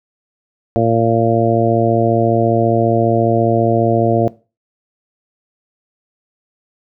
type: harmonic tone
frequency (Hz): 114.7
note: A#2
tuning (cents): -28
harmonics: 1 / 2 / 3 / 4 / 5 / 6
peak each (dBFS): -18 / -18 / -18 / -18 / -18 / -18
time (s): 0.76-4.28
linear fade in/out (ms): 0
effects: noise-tail reverb RT60 0.3 s tail -18 dB re dry